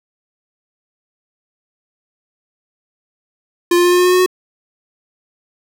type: tone with pitch steps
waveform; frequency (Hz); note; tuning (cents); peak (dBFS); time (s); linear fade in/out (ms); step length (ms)
square; 348.9 / 351.5 / 354.2 / 356.8 / 359.5 / 362.2 / 365 / 367.7; F4 / F4 / F4 / F4 / F#4 / F#4 / F#4 / F#4; -2 / +11 / +24 / +37 / -50 / -37 / -24 / -11; -10; 3.71-4.262; 5; 69
effects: none